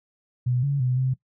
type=tone with pitch steps; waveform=sine; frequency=124.3 / 140.9 / 126.4 / 130.2 Hz; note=B2 / C#3 / B2 / C3; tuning=+12 / +29 / +41 / -8 cents; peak=-20 dBFS; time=0.46-1.14 s; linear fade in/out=10 ms; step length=170 ms; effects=noise-tail reverb RT60 0.1 s tail -18 dB re dry